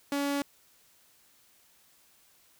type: tone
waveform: sawtooth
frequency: 282.9 Hz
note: C#4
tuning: 35 cents sharp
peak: -24 dBFS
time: 0.12-0.42 s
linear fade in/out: 2 ms
effects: white hiss -63 dBFS RMS until 2.59 s